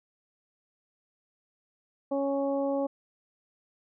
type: harmonic tone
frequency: 277.1 Hz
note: C#4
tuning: 1 cent flat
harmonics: 1 / 2 / 3 / 4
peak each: -30 / -28 / -37 / -44 dBFS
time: 2.11-2.87 s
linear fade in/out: 10 ms
effects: none